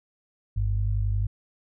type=tone pair together; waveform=sine; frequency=49.93 / 101.2 Hz; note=G1 / G#2; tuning=+33 / -44 cents; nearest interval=octave; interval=1223 cents; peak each=-25 dBFS; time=0.56-1.27 s; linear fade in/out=10 ms; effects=none